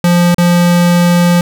square tone with dropouts, 174.61 Hz, F3, in tune, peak -7 dBFS, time 0.04-1.41 s, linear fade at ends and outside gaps 2 ms, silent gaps 0.345-0.382 s, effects none

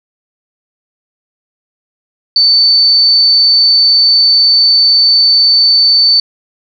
sine tone with amplitude modulation, 4529 Hz, C#8, 36 cents sharp, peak -3 dBFS, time 2.36-6.2 s, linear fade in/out 2 ms, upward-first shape sine, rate 224 Hz, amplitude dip 35%, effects none

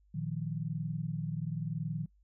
sine chord, Bb suspended fourth, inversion none, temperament equal with one note detuned, 116.54 / 155.56 / 176.44 Hz, Bb2 / Eb3 / F3, 0 / 0 / +18 cents, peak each -40 / -35 / -39 dBFS, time 0.14-2.06 s, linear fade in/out 10 ms, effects noise-tail reverb RT60 0.1 s tail -25 dB re dry + added 50 Hz sine -63 dBFS peak until 2.23 s

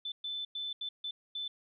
sine tone bursts at uneven times, 3520 Hz, A7, in tune, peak -35 dBFS, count 6, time 0.05-0.12 / 0.24-0.45 / 0.55-0.73 / 0.81-0.89 / 1.04-1.11 / 1.35-1.48 s, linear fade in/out 5 ms, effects none

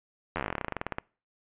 slowing click train, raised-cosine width 0.5 ms, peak -15 dBFS, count 22, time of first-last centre 0.36-0.984 s, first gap 11 ms, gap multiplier 1.09, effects noise-tail reverb RT60 0.4 s tail -26 dB re dry + resampled to 8000 Hz

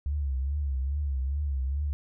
sine tone with vibrato, 69.3 Hz, C#2, in tune, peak -26 dBFS, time 0.06-1.93 s, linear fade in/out 0 ms, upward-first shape triangle, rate 2.4 Hz, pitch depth 130 cents each way, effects none

